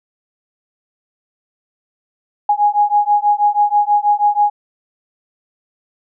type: beating tone pair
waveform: sine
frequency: 825 / 831.2 Hz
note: G#5 / G#5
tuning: -12 / +1 cents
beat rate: 6.2 Hz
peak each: -14 dBFS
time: 2.49-4.5 s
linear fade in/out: 5 ms
effects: none